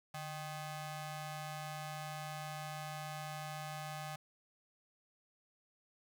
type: ring-modulated tone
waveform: sawtooth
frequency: 463.8 Hz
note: A#4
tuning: 9 cents flat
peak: -35 dBFS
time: 0.14-4.16 s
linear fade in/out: 5 ms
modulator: 315 Hz
effects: none